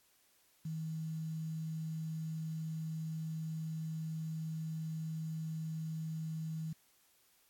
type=tone with quantisation; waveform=sine; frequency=159.3 Hz; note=D#3; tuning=41 cents sharp; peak=-37 dBFS; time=0.65-6.73 s; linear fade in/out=5 ms; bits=10; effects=white hiss -70 dBFS RMS until 7.49 s + AAC 64 kbps